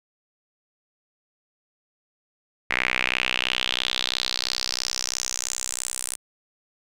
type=tone with band-pass filter sweep; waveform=sawtooth; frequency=63 Hz; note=B1; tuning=35 cents sharp; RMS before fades=-27 dBFS; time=2.7-6.16 s; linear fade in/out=10 ms; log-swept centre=2100 to 9100 Hz; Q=4; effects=none